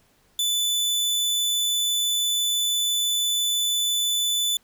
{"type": "tone", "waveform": "sawtooth", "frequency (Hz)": 3494, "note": "A7", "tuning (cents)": -13, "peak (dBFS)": -18, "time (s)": [0.39, 4.57], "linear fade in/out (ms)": 2, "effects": ["pink hiss -62 dBFS RMS until 4.63 s"]}